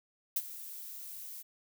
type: noise with ADSR envelope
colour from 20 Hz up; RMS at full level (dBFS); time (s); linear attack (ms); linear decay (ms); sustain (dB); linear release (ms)
violet; -29; 0.36-1.43; 4; 45; -16; 22
effects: none